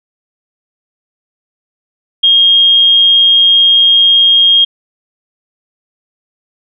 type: tone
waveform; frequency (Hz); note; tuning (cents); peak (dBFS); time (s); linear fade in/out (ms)
sine; 3241; G#7; -43; -4; 2.23-4.65; 10
effects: none